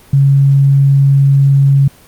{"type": "tone", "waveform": "sine", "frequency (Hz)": 138.4, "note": "C#3", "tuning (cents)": -2, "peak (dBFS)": -5, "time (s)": [0.13, 1.88], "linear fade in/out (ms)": 5, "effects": ["pink hiss -42 dBFS RMS until 2.07 s", "Opus 24 kbps"]}